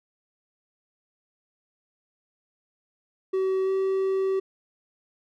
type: tone with pitch glide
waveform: triangle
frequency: 379.8 to 383.8 Hz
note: F#4 to G4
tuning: +45 to -37 cents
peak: -20 dBFS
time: 3.33-4.4 s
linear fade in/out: 10 ms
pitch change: +18 cents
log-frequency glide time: 3.64-3.7 s
effects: none